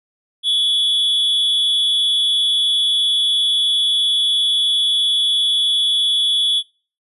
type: tone with amplitude modulation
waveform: triangle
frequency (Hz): 3392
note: G#7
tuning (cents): +36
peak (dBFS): -10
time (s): 0.43-6.63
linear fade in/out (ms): 50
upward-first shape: sine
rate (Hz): 257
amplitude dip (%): 55
effects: noise-tail reverb RT60 0.4 s tail -23 dB re dry + resampled to 32000 Hz